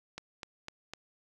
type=click train; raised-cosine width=0.2 ms; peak=-23 dBFS; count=4; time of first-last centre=0.18-0.936 s; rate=3.97 Hz; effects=none